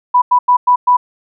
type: tone bursts at uneven times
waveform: sine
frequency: 987.8 Hz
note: B5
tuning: in tune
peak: -6 dBFS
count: 5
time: 0.14-0.22 / 0.31-0.39 / 0.48-0.57 / 0.67-0.76 / 0.87-0.97 s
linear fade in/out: 10 ms
effects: none